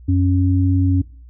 sine tone pair together, 92 / 275 Hz, F#2 / C#4, -9 / -14 cents, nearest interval octave + perfect fifth, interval 1895 cents, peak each -14 / -18 dBFS, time 0.08-1.02 s, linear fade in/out 10 ms, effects noise-tail reverb RT60 0.4 s tail -20 dB re dry + added 60 Hz sine -38 dBFS peak until 1.29 s

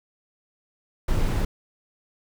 brown noise, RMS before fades -22 dBFS, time 1.08-1.45 s, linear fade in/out 5 ms, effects none

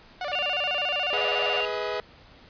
sawtooth tone with vibrato, 655 Hz, E5, 11 cents flat, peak -25 dBFS, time 0.21-1.61 s, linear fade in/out 2 ms, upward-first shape square, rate 14 Hz, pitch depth 190 cents each way
sine tone, 2786 Hz, F7, 5 cents flat, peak -26 dBFS, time 0.33-1.65 s, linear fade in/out 0 ms
sawtooth chord, G# minor, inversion none, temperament equal with one note detuned, 415.3 / 493.9 / 636.4 Hz, G#4 / B4 / D#5, 0 / 0 / +39 cents, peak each -28 dBFS, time 1.13-2 s, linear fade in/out 0 ms
effects pink hiss -52 dBFS RMS until 2.49 s + resampled to 11025 Hz

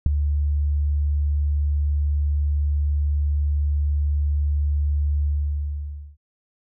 sine tone with ADSR envelope, 73 Hz, D2, 10 cents flat, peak -8 dBFS, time 0.06-6.17 s, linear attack 3 ms, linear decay 7 ms, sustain -10 dB, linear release 920 ms, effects none

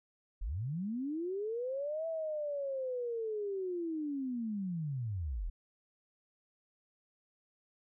sine linear two-way sweep, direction up then down, 33.42 to 659.3 to 33.42 Hz, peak -34 dBFS, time 0.41-5.5 s, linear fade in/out 10 ms, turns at 2.07 s, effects none

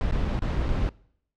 brown noise with dropouts, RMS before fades -25 dBFS, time 0.01-0.89 s, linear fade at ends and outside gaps 0 ms, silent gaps 0.111-0.122 / 0.246-0.251 / 0.391-0.421 / 0.685-0.691 s, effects noise-tail reverb RT60 0.7 s tail -24 dB re dry + low-pass 4000 Hz 12 dB/octave

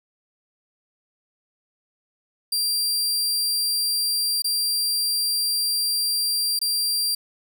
sawtooth tone with dropouts, 4725 Hz, D8, 10 cents sharp, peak -18 dBFS, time 2.52-7.15 s, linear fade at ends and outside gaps 5 ms, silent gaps 4.421-4.443 / 6.591-6.614 s, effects none

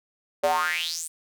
square tone with high-pass filter sweep, 82.41 Hz, E2, in tune, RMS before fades -26 dBFS, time 0.43-1.08 s, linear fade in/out 10 ms, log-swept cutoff 530 to 9500 Hz, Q 6.5, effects none

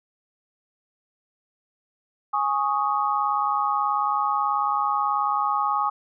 sine chord, Ab suspended fourth, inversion none, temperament just, 830.6 / 1107.5 / 1245.9 Hz, Ab5 / Db6 / Eb6, 0 / -2 / +2 cents, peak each -25 dBFS, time 2.33-5.9 s, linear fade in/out 10 ms, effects none

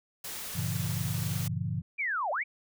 white noise, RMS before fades -39 dBFS, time 0.24-1.48 s, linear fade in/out 5 ms
sine chord, G diminished seventh, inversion none, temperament just, 98 / 117.6 / 141.12 / 169.34 Hz, G2 / Bb2 / Db3 / Fb3, 0 / +16 / +31 / +47 cents, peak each -35 dBFS, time 0.55-1.82 s, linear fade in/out 10 ms
sine linear two-way sweep, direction down then up, 2424 to 554.4 to 2424 Hz, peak -28 dBFS, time 1.98-2.44 s, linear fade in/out 20 ms, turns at 2.31 s
effects none

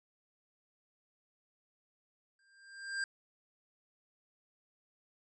square tone with exponential growth, 1592 Hz, G6, 26 cents sharp, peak -32 dBFS, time 2.39-3.04 s, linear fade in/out 2 ms, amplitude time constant 140 ms, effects resampled to 22050 Hz

